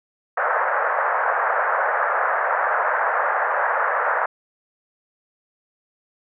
white band-pass noise, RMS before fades -21 dBFS, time 0.37-4.26 s, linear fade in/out 5 ms, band 510 to 1700 Hz, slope 48 dB/octave, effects none

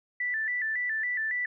sine tone with vibrato, 1864.7 Hz, A#6, in tune, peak -27 dBFS, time 0.2-1.46 s, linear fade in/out 5 ms, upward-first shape square, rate 3.6 Hz, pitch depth 96 cents each way, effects none

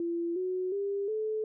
sine tone with pitch steps, 340 / 368.6 / 399.7 / 433.4 Hz, F4 / F#4 / G4 / A4, -46 / -7 / +34 / -26 cents, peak -29 dBFS, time 0-1.44 s, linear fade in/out 2 ms, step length 360 ms, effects none

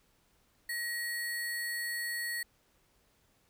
sine tone with sample-and-hold, 1900 Hz, A#6, 33 cents sharp, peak -33 dBFS, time 0.69-2.43 s, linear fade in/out 5 ms, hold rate 6300 Hz, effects pink hiss -70 dBFS RMS until 3.49 s

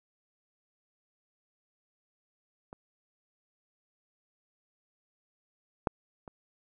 clicks, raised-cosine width 1 ms, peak -30 / -12 / -30 dBFS, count 3, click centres 2.729 / 5.872 / 6.278 s, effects none

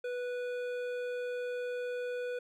sine tone with hard clipping, 492.4 Hz, B4, 5 cents flat, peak -36 dBFS, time 0.04-2.39 s, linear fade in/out 5 ms, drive 11 dB, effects none

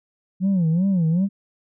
sine tone with vibrato, 177.4 Hz, F3, 27 cents sharp, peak -14 dBFS, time 0.4-1.29 s, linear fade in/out 50 ms, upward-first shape sine, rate 2.6 Hz, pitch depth 190 cents each way, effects tanh soft clip ceiling -15 dBFS

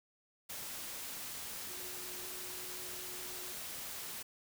sine tone in noise, 364.4 Hz, F#4, 26 cents flat, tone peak -54 dBFS, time 1.69-3.53 s, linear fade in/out 10 ms, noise white, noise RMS -44 dBFS, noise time 0.49-4.23 s, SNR -13 dB, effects none

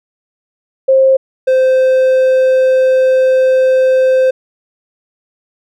sine / triangle tone pair in turn, 531 / 519.5 Hz, C5 / C5, +25 / -12 cents, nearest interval unison, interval 37 cents, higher first, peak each -5 dBFS, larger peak neither, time 0.88-1.17 / 1.47-4.31 s, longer second, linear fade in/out 10 ms, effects none

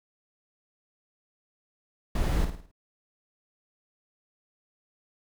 brown noise with echo, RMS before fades -26 dBFS, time 2.15-2.45 s, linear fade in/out 5 ms, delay 53 ms, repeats 5, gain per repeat -7 dB, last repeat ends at 2.715 s, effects none

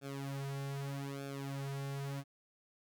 sawtooth tone with flanger, 138.59 Hz, C#3, in tune, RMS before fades -41 dBFS, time 0.01-2.24 s, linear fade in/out 50 ms, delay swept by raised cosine 1 to 4.1 ms, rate 0.81 Hz, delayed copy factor -1, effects none

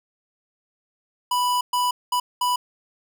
square tone bursts at uneven times, 987.8 Hz, B5, in tune, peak -20 dBFS, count 4, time 1.31-1.61 / 1.73-1.91 / 2.12-2.2 / 2.41-2.56 s, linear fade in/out 5 ms, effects none

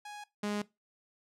sawtooth tone pair in turn, 830.6 / 207.2 Hz, G#5 / G#3, 0 / -4 cents, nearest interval 2 octaves, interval 2404 cents, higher first, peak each -39 / -28 dBFS, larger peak second, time 0.05-0.24 / 0.43-0.62 s, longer neither, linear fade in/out 5 ms, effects noise-tail reverb RT60 0.2 s tail -19 dB re dry + low-pass 9000 Hz 12 dB/octave

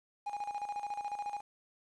triangle tone with tremolo, 822 Hz, G#5, 18 cents flat, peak -32 dBFS, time 0.26-1.41 s, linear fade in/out 10 ms, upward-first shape square, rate 14 Hz, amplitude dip 65%, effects resampled to 22050 Hz + 10-bit

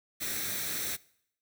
white noise with comb filter, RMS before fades -34 dBFS, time 0.2-0.97 s, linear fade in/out 20 ms, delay 0.51 ms, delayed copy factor +0.6, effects noise-tail reverb RT60 0.7 s tail -22 dB re dry + high-pass 60 Hz 12 dB/octave

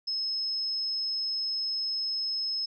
sine tone, 5180 Hz, E8, 31 cents flat, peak -28 dBFS, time 0.07-2.66 s, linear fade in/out 10 ms, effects none

